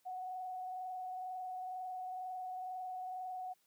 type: tone with frequency modulation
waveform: sine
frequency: 740 Hz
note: F#5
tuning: in tune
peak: -40 dBFS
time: 0.05-3.54 s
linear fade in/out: 20 ms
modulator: 22.1 Hz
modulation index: 0.5
effects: white hiss -75 dBFS RMS until 3.66 s + high-pass 80 Hz 12 dB/octave